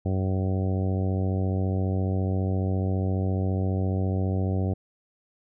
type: harmonic tone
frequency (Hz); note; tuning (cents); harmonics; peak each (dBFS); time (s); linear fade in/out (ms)
94.6; F#2; +39; 1 / 2 / 3 / 4 / 5 / 6 / 7 / 8; -24 / -30 / -34 / -36 / -38 / -40 / -41 / -42; 0.05-4.74; 10
effects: none